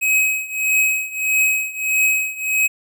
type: tone with tremolo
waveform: square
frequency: 2543 Hz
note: D#7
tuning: 37 cents sharp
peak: -13 dBFS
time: 0.01-2.68 s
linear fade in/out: 20 ms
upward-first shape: triangle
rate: 1.6 Hz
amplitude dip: 90%
effects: none